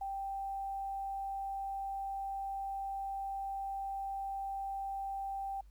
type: tone with quantisation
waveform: sine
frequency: 784 Hz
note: G5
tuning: in tune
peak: -36 dBFS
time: 0.01-5.61 s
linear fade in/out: 5 ms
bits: 11
effects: added 50 Hz sine -54 dBFS peak until 5.7 s + pink hiss -75 dBFS RMS until 5.7 s